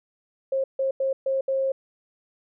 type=tone bursts at uneven times; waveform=sine; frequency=536 Hz; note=C5; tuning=42 cents sharp; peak=-21 dBFS; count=5; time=0.52-0.64 / 0.79-0.91 / 1-1.13 / 1.26-1.41 / 1.48-1.72 s; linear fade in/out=5 ms; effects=none